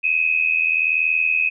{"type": "tone pair together", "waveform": "sine", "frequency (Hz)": [2502, 2583], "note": ["D#7", "E7"], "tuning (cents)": [9, -36], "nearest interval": "minor second", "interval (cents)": 55, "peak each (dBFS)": -19, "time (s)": [0.03, 1.5], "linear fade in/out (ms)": 20, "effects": []}